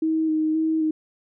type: tone with vibrato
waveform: sine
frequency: 315.4 Hz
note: D#4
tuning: 24 cents sharp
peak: -19 dBFS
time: 0.02-0.91 s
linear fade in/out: 5 ms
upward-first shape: square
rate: 1.9 Hz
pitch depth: 17 cents each way
effects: none